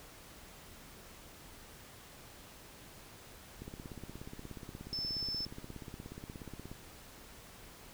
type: click train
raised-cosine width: 3 ms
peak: -32 dBFS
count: 53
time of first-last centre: 3.62-6.715 s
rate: 16.8 Hz
type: tone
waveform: sine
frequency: 5274 Hz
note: E8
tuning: in tune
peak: -35 dBFS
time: 4.93-5.45 s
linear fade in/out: 0 ms
effects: pink hiss -54 dBFS RMS until 7.93 s